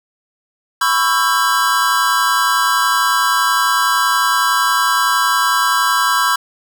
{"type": "chord", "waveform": "square", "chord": "C# half-diminished seventh", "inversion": "third", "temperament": "just", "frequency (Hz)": [997.9, 1108.7, 1330.5, 1596.6], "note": ["B5", "C#6", "E6", "G6"], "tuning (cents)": [18, 0, 16, 31], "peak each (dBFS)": -19, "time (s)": [0.81, 6.36], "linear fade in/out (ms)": 5, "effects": []}